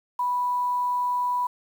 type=tone with quantisation; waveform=sine; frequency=985 Hz; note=B5; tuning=5 cents flat; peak=-22 dBFS; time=0.19-1.47 s; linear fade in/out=5 ms; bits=8; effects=none